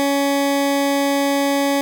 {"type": "tone", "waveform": "20% pulse", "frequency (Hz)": 280, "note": "C#4", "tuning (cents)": 18, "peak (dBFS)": -11, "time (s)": [0, 1.81], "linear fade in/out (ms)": 0, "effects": []}